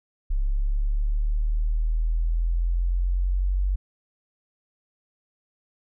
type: exponential sweep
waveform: sine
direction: up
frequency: 34.1 to 47.65 Hz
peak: -20 dBFS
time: 0.3-3.76 s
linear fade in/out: 10 ms
effects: none